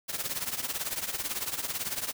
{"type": "noise with tremolo", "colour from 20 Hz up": "white", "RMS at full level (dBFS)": -30, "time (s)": [0.08, 2.13], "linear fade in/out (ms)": 20, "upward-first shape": "triangle", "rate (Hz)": 18, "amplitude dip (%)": 85, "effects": []}